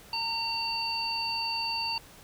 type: harmonic tone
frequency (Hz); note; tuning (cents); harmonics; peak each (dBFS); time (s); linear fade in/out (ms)
915; A#5; -32; 1 / 3 / 5; -34 / -35 / -31; 0.13-1.98; 2
effects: pink hiss -52 dBFS RMS until 2.23 s